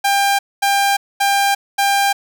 sawtooth tone bursts, 797 Hz, G5, 28 cents sharp, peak -9 dBFS, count 4, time 0.04-2.13 s, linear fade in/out 10 ms, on 350 ms, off 230 ms, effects none

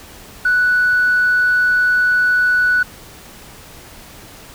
sine tone, 1480 Hz, F#6, in tune, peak -10 dBFS, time 0.45-2.83 s, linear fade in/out 5 ms, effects tanh soft clip ceiling -8 dBFS + pink hiss -39 dBFS RMS until 4.54 s

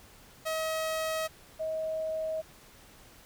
sawtooth / sine tone pair in turn, 637 / 634.5 Hz, D#5 / D#5, +41 / +34 cents, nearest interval unison, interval 7 cents, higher first, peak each -26 / -30 dBFS, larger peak first, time 0.45-1.28 / 1.59-2.42 s, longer neither, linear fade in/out 20 ms, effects pink hiss -55 dBFS RMS until 3.25 s

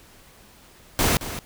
pink noise with echo, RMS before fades -20 dBFS, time 0.99-1.17 s, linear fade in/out 0 ms, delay 220 ms, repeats 1, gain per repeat -12 dB, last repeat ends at 1.39 s, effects pink hiss -51 dBFS RMS until 1.45 s

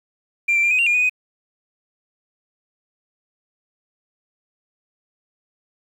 sine tone with pitch steps, 2375 / 2347 / 2389 / 2508 / 2765 / 2418 / 2478 / 2501 Hz, D7 / D7 / D7 / D#7 / F7 / D7 / D#7 / D#7, +19 / -2 / +29 / +13 / -18 / +50 / -8 / +8 cents, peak -13 dBFS, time 0.48-1.096 s, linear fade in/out 10 ms, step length 77 ms, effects tanh soft clip ceiling -12 dBFS + 8-bit

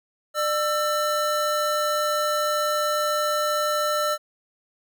square tone pair together, 599.3 / 1333 Hz, D5 / E6, +35 / +19 cents, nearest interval octave + major second, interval 1384 cents, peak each -25 dBFS, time 0.34-4.18 s, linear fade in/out 50 ms, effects none

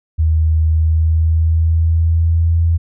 sine tone with pitch glide, 79.4 to 83.3 Hz, D#2 to E2, +36 to +19 cents, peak -10 dBFS, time 0.18-2.78 s, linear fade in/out 20 ms, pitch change +83 cents, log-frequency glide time 0.66-2.62 s, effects none

